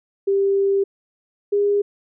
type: tone pair in turn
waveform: sine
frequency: 394.4 / 406.9 Hz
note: G4 / G#4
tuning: +11 / -35 cents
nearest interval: minor second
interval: 54 cents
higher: second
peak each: -15 dBFS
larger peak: neither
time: 0.27-0.84 / 1.52-1.82 s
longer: first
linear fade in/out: 10 ms
effects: none